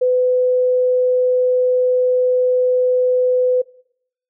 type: tone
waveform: sine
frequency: 503 Hz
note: B4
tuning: 32 cents sharp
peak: -12 dBFS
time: 0.01-3.62 s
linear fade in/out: 10 ms
effects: noise-tail reverb RT60 0.7 s tail -22 dB re dry